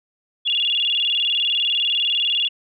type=tone with vibrato; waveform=sine; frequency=3094 Hz; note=G7; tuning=23 cents flat; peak=-17 dBFS; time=0.45-2.49 s; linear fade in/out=20 ms; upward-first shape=square; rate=20 Hz; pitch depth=160 cents each way; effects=none